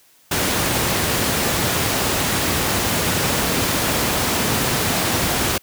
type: noise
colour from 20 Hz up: pink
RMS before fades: -19 dBFS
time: 0.31-5.58 s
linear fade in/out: 5 ms
effects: white hiss -54 dBFS RMS until 5.62 s + high-pass 80 Hz 12 dB/octave